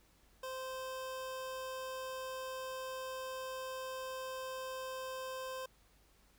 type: tone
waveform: 25% pulse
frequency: 520 Hz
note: C5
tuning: 11 cents flat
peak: -37 dBFS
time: 0.43-5.66 s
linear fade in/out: 5 ms
effects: added 50 Hz sine -69 dBFS peak until 6.38 s + pink hiss -69 dBFS RMS until 6.38 s